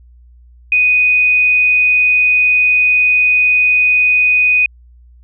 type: tone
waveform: sine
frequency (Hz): 2489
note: D#7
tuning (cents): 0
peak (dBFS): -8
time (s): 0.72-4.66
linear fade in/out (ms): 2
effects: added 60 Hz sine -40 dBFS peak until 5.23 s